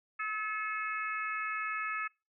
harmonic tone with a mistuned harmonic, 430 Hz, A4, 40 cents flat, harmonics 3 / 4 / 5 / 6, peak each -36 / -38 / -40 / -42 dBFS, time 0.19-2.08 s, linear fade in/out 10 ms, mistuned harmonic 5, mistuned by +17 cents, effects noise-tail reverb RT60 0.3 s tail -26 dB re dry

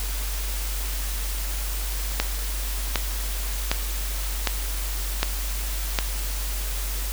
click train, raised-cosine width 0.2 ms, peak -3 dBFS, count 6, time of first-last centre 2.2-5.988 s, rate 1.32 Hz, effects added 48 Hz sine -26 dBFS peak until 7.12 s + white hiss -33 dBFS RMS until 7.12 s

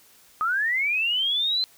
sine linear sweep, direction up, 1227 to 4113 Hz, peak -21 dBFS, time 0.41-1.64 s, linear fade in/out 0 ms, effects white hiss -55 dBFS RMS until 1.77 s

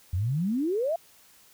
sine exponential sweep, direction up, 83.2 to 698.5 Hz, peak -24 dBFS, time 0.13-0.96 s, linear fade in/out 5 ms, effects white hiss -57 dBFS RMS until 1.53 s

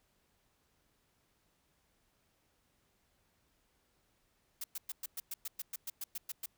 blue noise bursts, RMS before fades -40 dBFS, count 14, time 4.61-6.46 s, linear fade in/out 5 ms, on 30 ms, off 110 ms, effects pink hiss -75 dBFS RMS until 6.57 s

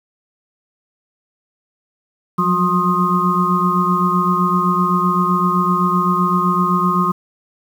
sine tone cluster, 176.5 / 184.3 / 361.5 / 1062 / 1242 Hz, F3 / F#3 / F#4 / C6 / D#6, +19 / -7 / -40 / +25 / -3 cents, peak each -19 / -21 / -25 / -18 / -18 dBFS, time 2.38-7.12 s, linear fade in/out 10 ms, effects 7-bit

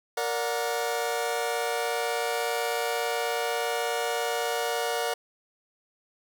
sawtooth chord, Bb augmented, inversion none, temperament just, 466.2 / 582.7 / 728.4 Hz, Bb4 / D5 / F#5, 0 / -14 / -27 cents, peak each -26 / -29 / -27 dBFS, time 0.17-5.14 s, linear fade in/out 5 ms, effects none

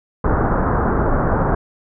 pink low-pass noise, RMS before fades -17 dBFS, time 0.24-1.55 s, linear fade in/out 5 ms, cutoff 1500 Hz, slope 48 dB/octave, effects none

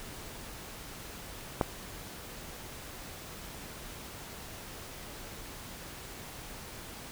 click, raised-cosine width 1 ms, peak -11 dBFS, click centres 1.612 s, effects pink hiss -45 dBFS RMS until 7.11 s

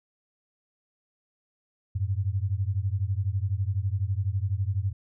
sine beating tone pair, 92.5 / 104.5 Hz, F#2 / G#2, 0 / +11 cents, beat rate 12 Hz, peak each -27 / -28 dBFS, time 1.95-4.93 s, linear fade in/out 10 ms, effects none

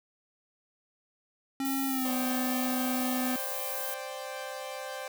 square tone with pitch glide, 270 to 251.9 Hz, C#4 to B3, -45 to +34 cents, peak -30 dBFS, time 1.6-3.36 s, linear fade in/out 2 ms, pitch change -121 cents, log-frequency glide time 1.87-2.12 s
violet noise, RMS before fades -36 dBFS, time 1.65-3.94 s, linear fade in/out 0 ms
sawtooth chord, C suspended second, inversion none, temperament equal, 523.3 / 587.3 / 784 Hz, C5 / D5 / G5, 0 / 0 / 0 cents, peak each -36 / -38 / -38 dBFS, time 2.05-5.08 s, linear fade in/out 2 ms
effects none

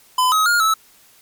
square tone with pitch steps, 1011 / 1270 / 1419 / 1305 Hz, B5 / D#6 / F6 / E6, +40 / +35 / +27 / -18 cents, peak -14 dBFS, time 0.18-0.74 s, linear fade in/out 5 ms, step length 140 ms, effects white hiss -51 dBFS RMS until 1.21 s + MP3 96 kbps

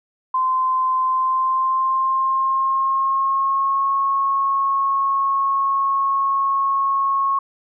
sine tone with pitch glide, 1035 to 1094.6 Hz, C6 to C#6, -19 to -22 cents, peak -16 dBFS, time 0.34-7.39 s, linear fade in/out 5 ms, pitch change +97 cents, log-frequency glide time 1.01-3.91 s, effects none

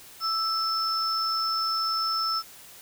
sine tone pair together, 1318.5 / 5279 Hz, E6 / E8, 0 / +2 cents, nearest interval 2 octaves, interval 2402 cents, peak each -27 dBFS, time 0.2-2.43 s, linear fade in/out 50 ms, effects white hiss -48 dBFS RMS until 2.81 s

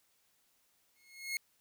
sawtooth tone with exponential growth, 2164 Hz, C#7, 42 cents flat, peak -28 dBFS, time 0.96-1.37 s, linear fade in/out 1 ms, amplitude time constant 89 ms, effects white hiss -73 dBFS RMS until 1.6 s

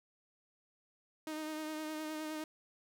sawtooth tone with vibrato, 310 Hz, D#4, 6 cents flat, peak -35 dBFS, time 1.27-2.44 s, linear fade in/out 2 ms, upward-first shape sine, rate 9.7 Hz, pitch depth 23 cents each way, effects none

